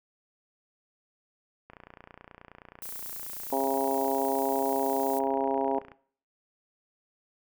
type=click train; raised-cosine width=0.5 ms; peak=-31 dBFS; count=125; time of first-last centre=1.7-5.918 s; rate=29.4 Hz
type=noise; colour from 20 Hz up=violet; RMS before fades=-39 dBFS; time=2.82-5.19 s; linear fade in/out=2 ms
type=harmonic tone; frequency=135.6 Hz; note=C#3; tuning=38 cents flat; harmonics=2 / 3 / 4 / 5 / 6 / 7; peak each=-32 / -32 / -32 / -32 / -32 / -32 dBFS; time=3.52-5.79 s; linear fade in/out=5 ms
effects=noise-tail reverb RT60 0.5 s tail -19 dB re dry